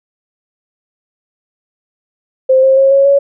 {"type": "tone with pitch steps", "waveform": "sine", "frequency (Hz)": [523, 531.8, 540.8, 550, 559.2], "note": ["C5", "C5", "C#5", "C#5", "C#5"], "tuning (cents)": [-1, 28, -43, -14, 15], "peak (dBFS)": -5, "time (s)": [2.49, 3.19], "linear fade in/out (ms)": 10, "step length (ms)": 140, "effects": []}